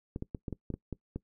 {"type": "clicks", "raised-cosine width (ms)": 3, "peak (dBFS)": -23, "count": 9, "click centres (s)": [0.161, 0.224, 0.348, 0.482, 0.527, 0.703, 0.74, 0.927, 1.16], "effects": ["noise-tail reverb RT60 0.1 s tail -21 dB re dry"]}